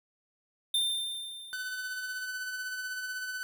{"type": "tone with exponential decay", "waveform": "square", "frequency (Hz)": 3594, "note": "A7", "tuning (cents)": 36, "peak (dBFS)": -25, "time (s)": [0.74, 2.26], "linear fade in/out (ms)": 5, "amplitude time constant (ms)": 330}
{"type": "tone with tremolo", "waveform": "45% pulse", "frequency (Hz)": 1506, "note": "F#6", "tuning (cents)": 30, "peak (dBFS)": -33, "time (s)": [1.53, 3.43], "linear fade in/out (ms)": 0, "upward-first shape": "sine", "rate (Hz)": 16, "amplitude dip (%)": 35}
{"effects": []}